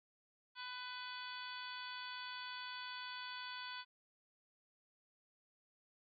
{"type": "harmonic tone with a mistuned harmonic", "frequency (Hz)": 499.2, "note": "B4", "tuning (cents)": 19, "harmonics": [2, 3, 4, 5, 6, 7, 8, 9], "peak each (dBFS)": [-50, -50, -57, -55, -57, -52, -61, -53], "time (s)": [0.55, 3.85], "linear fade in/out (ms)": 50, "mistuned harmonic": 7, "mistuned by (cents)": -33, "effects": []}